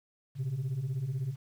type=beating tone pair; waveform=sine; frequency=120.1 / 136.1 Hz; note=B2 / C#3; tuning=-48 / -31 cents; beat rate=16 Hz; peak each=-34 / -30 dBFS; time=0.35-1.36 s; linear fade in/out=50 ms; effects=tanh soft clip ceiling -28 dBFS + 10-bit